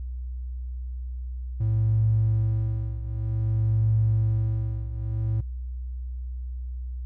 triangle tone with tremolo, 109.7 Hz, A2, 5 cents flat, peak -14 dBFS, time 1.6-5.41 s, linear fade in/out 10 ms, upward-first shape triangle, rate 0.53 Hz, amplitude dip 90%, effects tanh soft clip ceiling -16 dBFS + added 62 Hz sine -30 dBFS peak until 7.05 s

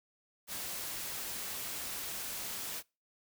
white noise, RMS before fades -40 dBFS, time 0.47-2.83 s, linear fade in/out 50 ms, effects noise-tail reverb RT60 0.3 s tail -26 dB re dry

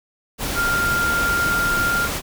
sine tone in noise, 1396.9 Hz, F6, in tune, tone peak -18 dBFS, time 0.54-2.09 s, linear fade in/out 50 ms, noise pink, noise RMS -25 dBFS, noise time 0.38-2.22 s, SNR +4 dB, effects none

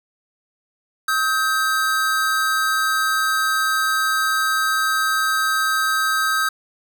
square tone pair together, 1276.5 / 1570 Hz, D#6 / G6, +44 / +2 cents, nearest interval major third, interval 358 cents, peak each -21 dBFS, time 1.08-6.49 s, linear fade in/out 5 ms, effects none

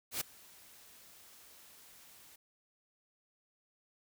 white noise with ADSR envelope, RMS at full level -34 dBFS, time 0.11-2.36 s, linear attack 100 ms, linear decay 6 ms, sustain -24 dB, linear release 5 ms, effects none

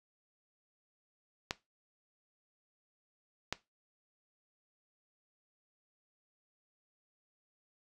clicks, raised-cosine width 0.2 ms, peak -15 dBFS, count 2, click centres 1.509 / 3.526 s, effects noise-tail reverb RT60 0.2 s tail -17 dB re dry + resampled to 24000 Hz

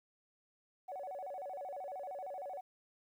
sine tone with vibrato, 651 Hz, E5, 22 cents flat, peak -40 dBFS, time 0.88-2.61 s, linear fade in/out 10 ms, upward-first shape square, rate 13 Hz, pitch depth 240 cents each way, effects tanh soft clip ceiling -37 dBFS + 12-bit

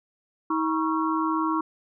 sine tone cluster, 319.5 / 953 / 1104 / 1353 Hz, D#4 / A#5 / C#6 / E6, +46 / +38 / -7 / +45 cents, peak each -25 / -30 / -27 / -34 dBFS, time 0.5-1.61 s, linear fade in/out 5 ms, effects none

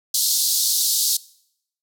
pink band-pass noise, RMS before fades -20 dBFS, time 0.14-1.17 s, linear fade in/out 5 ms, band 3900 to 16000 Hz, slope 48 dB/octave, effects noise-tail reverb RT60 0.7 s tail -21 dB re dry

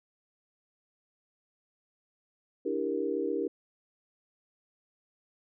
sine tone cluster, 291.8 / 328.2 / 395.6 / 469.1 Hz, D4 / E4 / G4 / A#4, -11 / -8 / +16 / +11 cents, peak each -35 / -35 / -33 / -33 dBFS, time 2.65-3.48 s, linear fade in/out 10 ms, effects none

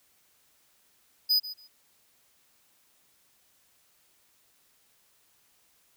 square tone with echo, 4978 Hz, D#8, in tune, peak -21 dBFS, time 1.29-1.4 s, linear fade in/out 20 ms, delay 140 ms, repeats 2, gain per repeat -15 dB, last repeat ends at 1.68 s, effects white hiss -66 dBFS RMS until 5.96 s

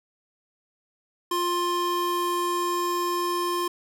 square tone pair together, 351 / 1052.9 Hz, F4 / C6, +9 / +11 cents, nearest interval octave + perfect fifth, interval 1902 cents, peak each -28 dBFS, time 1.31-3.68 s, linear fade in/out 5 ms, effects none

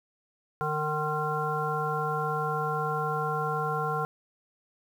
harmonic tone with a mistuned harmonic, 152.7 Hz, D#3, 32 cents flat, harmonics 1 / 3 / 5 / 7 / 9, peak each -33 / -33 / -33 / -33 / -33 dBFS, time 0.61-4.05 s, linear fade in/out 0 ms, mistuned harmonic 7, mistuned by -21 cents, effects 9-bit

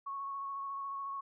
sine tone with vibrato, 1104 Hz, C#6, 7 cents flat, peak -37 dBFS, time 0.06-1.21 s, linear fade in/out 10 ms, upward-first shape square, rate 14 Hz, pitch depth 12 cents each way, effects none

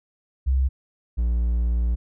sine / triangle tone pair in turn, 65.8 / 58.62 Hz, C2 / A#1, +10 / +10 cents, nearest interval major second, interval 200 cents, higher first, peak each -17 dBFS, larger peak neither, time 0.46-0.69 / 1.17-1.96 s, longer second, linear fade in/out 20 ms, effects none

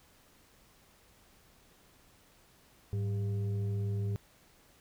sine tone with frequency modulation, 103.83 Hz, G#2, in tune, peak -30 dBFS, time 2.93-4.16 s, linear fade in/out 0 ms, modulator 295 Hz, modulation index 0.41, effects pink hiss -63 dBFS RMS until 4.8 s

